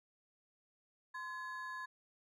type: ring-modulated tone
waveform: triangle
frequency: 1364 Hz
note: F6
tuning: 41 cents flat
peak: -37 dBFS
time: 1.14-1.86 s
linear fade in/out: 10 ms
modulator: 332 Hz
effects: none